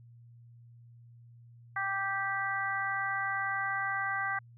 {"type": "harmonic tone", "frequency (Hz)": 391.7, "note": "G4", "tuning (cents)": -1, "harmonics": [2, 3, 4, 5], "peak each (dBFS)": [-37, -36, -34, -36], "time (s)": [1.76, 4.39], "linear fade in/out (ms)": 5, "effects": ["added 118 Hz sine -52 dBFS peak until 4.57 s"]}